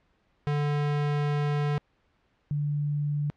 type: tone pair in turn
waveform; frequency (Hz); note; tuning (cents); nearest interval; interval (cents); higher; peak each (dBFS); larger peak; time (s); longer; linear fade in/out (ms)
square / sine; 146.5 / 146.5; D3 / D3; -4 / -4; unison; 0; neither; -25; neither; 0.47-1.78 / 2.51-3.3; first; 0
effects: pink hiss -69 dBFS RMS until 3.36 s + low-pass 3000 Hz 12 dB/octave